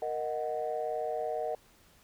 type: chord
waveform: sine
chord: D# minor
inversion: second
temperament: equal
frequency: 466.2 / 622.3 / 740 Hz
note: A#4 / D#5 / F#5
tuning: 0 / 0 / 0 cents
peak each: -35 / -34 / -35 dBFS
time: 0.02-1.55 s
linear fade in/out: 2 ms
effects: tanh soft clip ceiling -23 dBFS + pink hiss -62 dBFS RMS until 2.03 s